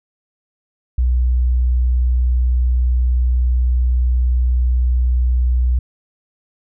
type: tone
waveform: sine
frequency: 61.74 Hz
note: B1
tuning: in tune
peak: -12 dBFS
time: 0.98-5.79 s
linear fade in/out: 5 ms
effects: none